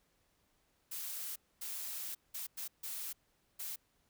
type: noise bursts at uneven times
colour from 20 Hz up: blue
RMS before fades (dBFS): -42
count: 6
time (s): 0.91-1.36 / 1.61-2.15 / 2.34-2.47 / 2.57-2.68 / 2.83-3.13 / 3.59-3.76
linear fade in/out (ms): 10
effects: pink hiss -75 dBFS RMS until 4.09 s